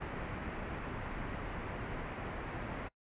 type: low-pass noise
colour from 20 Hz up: pink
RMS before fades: -41 dBFS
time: 0-2.89 s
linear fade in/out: 20 ms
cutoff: 2300 Hz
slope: 24 dB/octave
effects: noise-tail reverb RT60 0.1 s tail -22 dB re dry + resampled to 8000 Hz